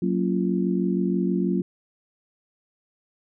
sine chord, Gb major seventh, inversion none, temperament just, 185 / 231.2 / 277.5 / 346.9 Hz, Gb3 / Bb3 / Db4 / F4, 0 / -14 / +2 / -12 cents, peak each -23 / -28 / -29 / -27 dBFS, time 0.02-1.62 s, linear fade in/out 5 ms, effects none

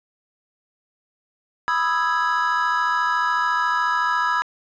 triangle chord, E major seventh, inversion second, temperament equal, 987.8 / 1244.5 / 1318.5 / 1661.2 Hz, B5 / D#6 / E6 / G#6, 0 / 0 / 0 / 0 cents, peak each -21 / -24 / -23 / -22 dBFS, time 1.68-4.42 s, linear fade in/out 0 ms, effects resampled to 16000 Hz + 8-bit

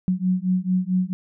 sine beating tone pair, 181.8 / 186.3 Hz, F#3 / F#3, -30 / +12 cents, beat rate 4.5 Hz, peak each -22 dBFS, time 0.08-1.13 s, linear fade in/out 0 ms, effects none

